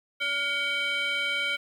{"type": "tone with frequency modulation", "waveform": "sine", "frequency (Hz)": 2263, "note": "C#7", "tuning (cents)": 35, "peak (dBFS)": -23, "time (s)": [0.2, 1.57], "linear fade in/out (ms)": 20, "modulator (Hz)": 845, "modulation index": 1.2, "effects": ["tanh soft clip ceiling -24 dBFS", "9-bit"]}